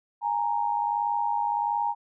sine tone pair together, 828 / 929.4 Hz, G#5 / A#5, -5 / -5 cents, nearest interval major second, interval 200 cents, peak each -27 / -26 dBFS, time 0.21-1.95 s, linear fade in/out 50 ms, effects none

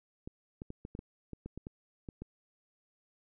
clicks, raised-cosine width 3 ms, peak -29 dBFS, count 12, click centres 0.275 / 0.619 / 0.704 / 0.851 / 0.951 / 0.991 / 1.333 / 1.46 / 1.576 / 1.669 / 2.088 / 2.22 s, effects none

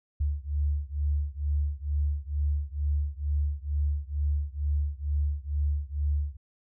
sine beating tone pair, 72 / 74.2 Hz, D2 / D2, -34 / +18 cents, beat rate 2.2 Hz, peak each -28 / -29 dBFS, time 0.2-6.37 s, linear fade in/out 10 ms, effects none

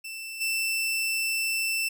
sawtooth tone with level steps, 2667 Hz, E7, 20 cents sharp, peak -32 / -22 dBFS, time 0.04-1.89 s, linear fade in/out 10 ms, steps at 0.4 s, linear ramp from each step 20 ms, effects none

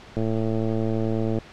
click train, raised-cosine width 2 ms, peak -13 dBFS, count 136, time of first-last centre 0.17-1.386 s, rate 111 Hz, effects pink hiss -45 dBFS RMS until 1.52 s + low-pass 4000 Hz 12 dB/octave

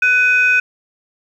sine tone pair together, 1493 / 2511 Hz, F#6 / D#7, +15 / +15 cents, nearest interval major sixth, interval 900 cents, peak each -12 dBFS, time 0.02-0.6 s, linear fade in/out 5 ms, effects tanh soft clip ceiling -4 dBFS + 8-bit

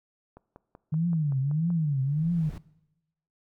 click train, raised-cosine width 1 ms, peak -33 dBFS, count 8, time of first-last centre 0.37-1.703 s, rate 5.25 Hz
sine tone with vibrato, 151.3 Hz, D#3, 48 cents flat, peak -23 dBFS, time 0.92-2.5 s, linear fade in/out 10 ms, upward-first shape triangle, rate 1.6 Hz, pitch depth 260 cents each way
brown noise with exponential growth, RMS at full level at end -39 dBFS, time 1.66-2.58 s, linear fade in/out 2 ms, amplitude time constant 200 ms
effects noise-tail reverb RT60 0.9 s tail -20 dB re dry

